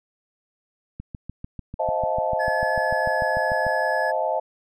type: click train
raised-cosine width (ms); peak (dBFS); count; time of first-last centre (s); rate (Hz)
5; -21; 19; 1-3.667; 6.75
type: chord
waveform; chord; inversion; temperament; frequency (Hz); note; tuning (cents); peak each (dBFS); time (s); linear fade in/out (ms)
sine; F dominant seventh; second; just; 523.8 / 628.6 / 698.5 / 873.1; C5 / Eb5 / F5 / A5; +2 / +18 / 0 / -14; -28 / -25 / -28 / -26; 1.79-4.4; 10
type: tone with pitch glide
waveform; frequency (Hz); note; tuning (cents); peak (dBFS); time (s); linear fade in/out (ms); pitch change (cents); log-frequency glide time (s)
triangle; 1708 to 1696.2; G#6 to G#6; +48 to +36; -24; 2.39-4.12; 20; -12; 2.79-3.24
effects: none